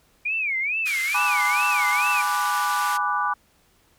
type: tone with vibrato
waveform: sine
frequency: 2349 Hz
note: D7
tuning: in tune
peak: -22 dBFS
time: 0.25-2.22 s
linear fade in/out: 10 ms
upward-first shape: sine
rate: 2.3 Hz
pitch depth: 220 cents each way
type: band-pass noise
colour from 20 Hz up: pink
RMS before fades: -33 dBFS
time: 0.85-2.98 s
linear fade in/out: 20 ms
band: 1300 to 14000 Hz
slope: 48 dB/octave
type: chord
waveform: sine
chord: G# half-diminished seventh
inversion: none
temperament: equal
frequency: 830.6 / 987.8 / 1174.7 / 1480 Hz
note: G#5 / B5 / D6 / F#6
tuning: 0 / 0 / 0 / 0 cents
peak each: -28 / -27 / -24 / -28 dBFS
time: 1.14-3.34 s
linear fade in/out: 10 ms
effects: pink hiss -61 dBFS RMS until 3.98 s

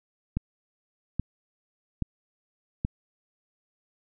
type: click train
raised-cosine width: 5 ms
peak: -14 dBFS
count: 4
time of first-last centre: 0.37-2.849 s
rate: 1.21 Hz
effects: none

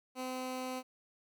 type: tone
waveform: 15% pulse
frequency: 256.5 Hz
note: C4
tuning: 34 cents flat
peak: -31 dBFS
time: 0.15-0.83 s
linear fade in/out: 50 ms
effects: none

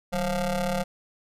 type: ring-modulated tone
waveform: 25% pulse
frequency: 172.6 Hz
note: F3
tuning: 20 cents flat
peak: -18 dBFS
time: 0.12-0.84 s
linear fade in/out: 20 ms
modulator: 363 Hz
effects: resampled to 32000 Hz

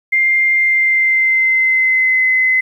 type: tone with pitch glide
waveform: sine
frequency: 2104 to 2041 Hz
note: C7 to C7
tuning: +9 to -44 cents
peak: -10 dBFS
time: 0.12-2.61 s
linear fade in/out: 10 ms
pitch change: -53 cents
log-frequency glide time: 0.55-2.24 s
effects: 8-bit

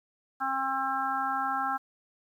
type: harmonic tone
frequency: 267.4 Hz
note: C4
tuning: 38 cents sharp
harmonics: 1 / 3 / 4 / 5 / 6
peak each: -41 / -31 / -35 / -31 / -37 dBFS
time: 0.4-1.78 s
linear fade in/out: 20 ms
effects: 10-bit

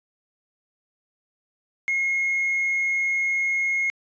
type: tone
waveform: triangle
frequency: 2157 Hz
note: C#7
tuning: 48 cents flat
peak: -18 dBFS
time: 1.88-3.9 s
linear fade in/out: 0 ms
effects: tanh soft clip ceiling -16 dBFS + resampled to 16000 Hz

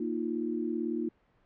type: chord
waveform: sine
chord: Bb suspended fourth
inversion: none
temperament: equal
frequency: 233.1 / 311.1 / 349.2 Hz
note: Bb3 / Eb4 / F4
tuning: 0 / 0 / 0 cents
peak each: -34 dBFS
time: 0-1.09 s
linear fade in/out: 5 ms
effects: pink hiss -68 dBFS RMS until 1.45 s + low-pass 2000 Hz 12 dB/octave

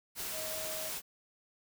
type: tone in noise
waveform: sine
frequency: 630 Hz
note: D#5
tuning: 21 cents sharp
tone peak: -42 dBFS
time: 0.31-0.92 s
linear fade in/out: 50 ms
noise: white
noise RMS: -39 dBFS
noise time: 0.15-1.02 s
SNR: -6 dB
effects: none

